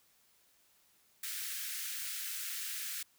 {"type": "high-pass noise", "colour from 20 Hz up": "white", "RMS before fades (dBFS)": -40, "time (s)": [1.23, 3.03], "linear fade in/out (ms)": 5, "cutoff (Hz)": 1400, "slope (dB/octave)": 48, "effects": ["white hiss -69 dBFS RMS until 3.18 s"]}